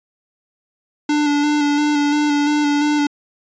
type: tone with vibrato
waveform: square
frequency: 293.7 Hz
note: D4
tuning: in tune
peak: -15 dBFS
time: 1.09-3.07 s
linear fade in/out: 5 ms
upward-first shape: square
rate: 2.9 Hz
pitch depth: 20 cents each way
effects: resampled to 16000 Hz